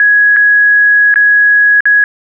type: tone with dropouts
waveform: sine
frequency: 1669 Hz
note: G#6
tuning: 8 cents sharp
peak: -4 dBFS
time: 0-2.04 s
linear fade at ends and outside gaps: 1 ms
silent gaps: 0.363-0.367 / 1.141-1.158 / 1.806-1.855 s
effects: none